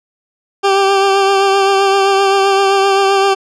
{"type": "tone with vibrato", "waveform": "20% pulse", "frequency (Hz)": 392, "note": "G4", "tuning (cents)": 0, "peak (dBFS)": -4, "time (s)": [0.63, 3.35], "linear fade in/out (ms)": 20, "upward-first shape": "triangle", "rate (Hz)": 7.7, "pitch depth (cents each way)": 29, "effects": ["low-pass 6000 Hz 12 dB/octave"]}